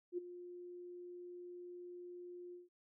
sine tone with ADSR envelope, 354.2 Hz, F4, 24 cents sharp, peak -35 dBFS, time 0.12-2.69 s, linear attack 58 ms, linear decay 13 ms, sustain -13 dB, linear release 160 ms, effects none

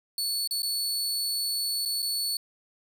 sawtooth tone with dropouts, 4435 Hz, C#8, in tune, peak -24 dBFS, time 0.18-2.37 s, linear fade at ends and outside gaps 2 ms, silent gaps 0.475-0.509 / 0.621-0.63 / 1.852-1.857 / 2.021-2.026 s, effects none

